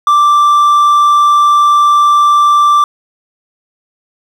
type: tone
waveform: triangle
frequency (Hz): 1174.7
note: D6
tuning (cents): 0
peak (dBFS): -3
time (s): 0.07-2.84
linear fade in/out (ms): 2
effects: 7-bit